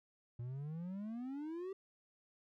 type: exponential sweep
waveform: triangle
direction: up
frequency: 116.54 to 393.9 Hz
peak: -39 dBFS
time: 0.39-1.73 s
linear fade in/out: 5 ms
effects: none